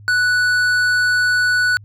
sine tone with tanh clipping, 1480 Hz, F#6, in tune, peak -15 dBFS, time 0.08-1.77 s, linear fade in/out 0 ms, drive 11 dB, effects added 103 Hz sine -38 dBFS peak until 1.84 s

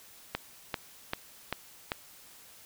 click train, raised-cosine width 0.3 ms, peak -14 dBFS, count 5, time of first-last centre 0.35-1.919 s, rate 2.55 Hz, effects white hiss -54 dBFS RMS until 2.65 s

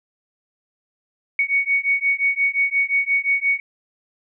sine beating tone pair, 2228 / 2233.7 Hz, C#7 / C#7, +8 / +13 cents, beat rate 5.7 Hz, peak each -20 / -20 dBFS, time 1.39-3.6 s, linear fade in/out 2 ms, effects none

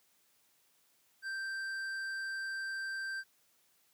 sine tone with tanh clipping, 1568 Hz, G6, in tune, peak -38 dBFS, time 1.22-3.24 s, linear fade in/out 50 ms, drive 10 dB, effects white hiss -71 dBFS RMS until 3.93 s + high-pass 100 Hz 12 dB/octave

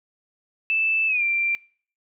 sine tone with pitch glide, 2637 to 2363 Hz, E7 to D7, 0 to +10 cents, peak -19 dBFS, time 0.7-1.55 s, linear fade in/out 0 ms, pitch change -190 cents, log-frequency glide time 1.07-1.23 s, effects noise-tail reverb RT60 0.5 s tail -25 dB re dry

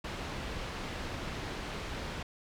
pink low-pass noise, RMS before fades -39 dBFS, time 0.04-2.23 s, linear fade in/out 5 ms, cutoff 4100 Hz, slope 12 dB/octave, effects none

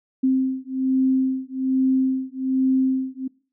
sine beating tone pair, 261.6 / 262.8 Hz, C4 / C4, 0 / +8 cents, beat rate 1.2 Hz, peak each -21 dBFS, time 0.23-3.28 s, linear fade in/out 10 ms, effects noise-tail reverb RT60 0.4 s tail -23 dB re dry

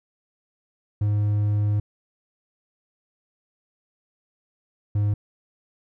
triangle tone pair in turn, 104 / 103.34 Hz, G#2 / G#2, +3 / -8 cents, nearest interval unison, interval 11 cents, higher first, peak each -17 dBFS, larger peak neither, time 1.01-1.8 / 4.95-5.14 s, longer first, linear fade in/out 5 ms, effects none

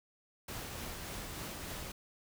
pink noise with tremolo, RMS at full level -42 dBFS, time 0.48-1.92 s, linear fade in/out 5 ms, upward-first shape triangle, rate 3.4 Hz, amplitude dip 25%, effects none

